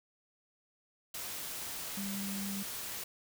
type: tone in noise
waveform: sine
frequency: 198 Hz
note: G3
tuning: 18 cents sharp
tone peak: -37 dBFS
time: 1.97-2.63 s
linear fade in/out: 5 ms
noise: white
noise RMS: -41 dBFS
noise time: 1.14-3.04 s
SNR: +1 dB
effects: none